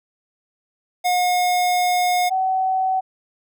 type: tone pair in turn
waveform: square / sine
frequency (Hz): 720 / 755.9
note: F#5 / F#5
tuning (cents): -47 / +37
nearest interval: minor second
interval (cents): 84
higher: second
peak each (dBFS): -17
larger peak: neither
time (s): 1.04-2.3 / 2.3-3.01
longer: first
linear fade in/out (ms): 20
effects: none